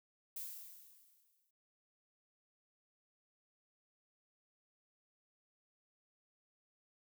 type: noise with exponential decay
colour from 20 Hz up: violet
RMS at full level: -43 dBFS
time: 0.36-1.51 s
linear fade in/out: 5 ms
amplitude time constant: 250 ms
effects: none